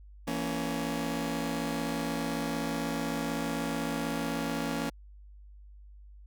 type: chord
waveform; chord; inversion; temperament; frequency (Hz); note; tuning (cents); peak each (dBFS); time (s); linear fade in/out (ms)
sawtooth; A# diminished; second; just; 167.82 / 233.1 / 279.7; E3 / A#3 / C#4; +31 / 0 / +16; -33 / -31 / -30; 0.27-4.9; 10
effects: added 50 Hz sine -48 dBFS peak until 6.26 s